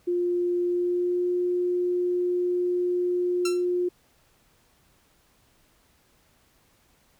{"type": "tone with pitch glide", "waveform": "sine", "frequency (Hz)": [352.4, 356.5], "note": ["F4", "F4"], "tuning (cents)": [16, 36], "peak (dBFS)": -22, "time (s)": [0.07, 3.89], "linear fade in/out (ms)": 10, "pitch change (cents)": 20, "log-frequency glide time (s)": [0.66, 1.28]}
{"type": "tone with exponential decay", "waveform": "10% pulse", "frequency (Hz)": 1352, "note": "E6", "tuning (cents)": 43, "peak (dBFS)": -18, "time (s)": [3.45, 3.65], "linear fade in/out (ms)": 5, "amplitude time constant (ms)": 43}
{"effects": ["pink hiss -63 dBFS RMS until 7.19 s"]}